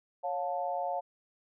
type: chord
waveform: sine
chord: Db augmented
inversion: none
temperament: equal with one note detuned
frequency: 554.4 / 711.5 / 880 Hz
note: Db5 / F5 / A5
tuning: 0 / +32 / 0 cents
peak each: -36 / -33 / -37 dBFS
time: 0.23-1.01 s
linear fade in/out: 20 ms
effects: none